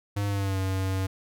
square tone with pitch glide, 101.4 to 95.16 Hz, G#2 to F#2, -41 to +49 cents, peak -26 dBFS, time 0.16-1.07 s, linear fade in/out 10 ms, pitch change -110 cents, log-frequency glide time 0.27-0.59 s, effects none

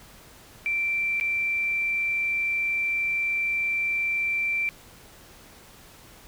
sine tone with dropouts, 2347 Hz, D7, 2 cents flat, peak -23 dBFS, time 0.66-4.69 s, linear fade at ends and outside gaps 0 ms, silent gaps 1.199-1.21 s, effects pink hiss -50 dBFS RMS until 6.27 s

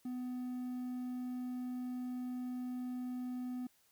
triangle tone with quantisation, 250 Hz, B3, 21 cents sharp, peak -36 dBFS, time 0.05-3.67 s, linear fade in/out 5 ms, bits 11, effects white hiss -71 dBFS RMS until 3.91 s

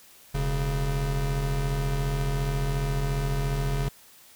square tone pair together, 41.39 / 138.59 Hz, E1 / C#3, +8 / 0 cents, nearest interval octave + major sixth, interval 2092 cents, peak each -28 dBFS, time 0.34-3.89 s, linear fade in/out 10 ms, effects white hiss -53 dBFS RMS until 4.35 s

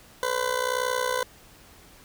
20% pulse tone with amplitude modulation, 504 Hz, B4, 35 cents sharp, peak -16 dBFS, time 0.23-1.23 s, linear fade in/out 0 ms, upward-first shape sine, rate 61.6 Hz, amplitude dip 80%, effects pink hiss -52 dBFS RMS until 2.04 s

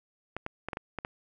clicks, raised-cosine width 0.5 ms, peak -19 dBFS, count 7, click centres 0.366 / 0.464 / 0.686 / 0.732 / 0.771 / 0.987 / 1.049 s, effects none

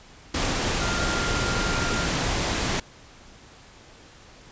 sine tone in noise, 1396.9 Hz, F6, in tune, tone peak -30 dBFS, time 0.81-2.06 s, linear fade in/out 5 ms, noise pink, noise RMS -25 dBFS, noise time 0.34-2.8 s, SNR -8 dB, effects pink hiss -49 dBFS RMS until 4.51 s + resampled to 16000 Hz

